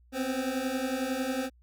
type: beating tone pair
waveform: 25% pulse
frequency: 253.6 / 264.6 Hz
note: B3 / C4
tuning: +46 / +20 cents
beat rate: 11 Hz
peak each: -30 / -27 dBFS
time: 0.12-1.5 s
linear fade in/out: 50 ms
effects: added 60 Hz sine -57 dBFS peak until 1.62 s